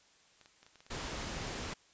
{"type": "clicks", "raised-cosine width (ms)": 0.2, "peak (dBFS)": -39, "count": 11, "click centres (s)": [0.413, 0.459, 0.63, 0.665, 0.757, 0.805, 0.865, 0.951, 1.108, 1.154, 1.214]}
{"type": "noise", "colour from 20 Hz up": "pink", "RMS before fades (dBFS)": -40, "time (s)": [0.9, 1.74], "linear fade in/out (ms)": 10}
{"effects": ["white hiss -65 dBFS RMS until 1.93 s", "resampled to 16000 Hz"]}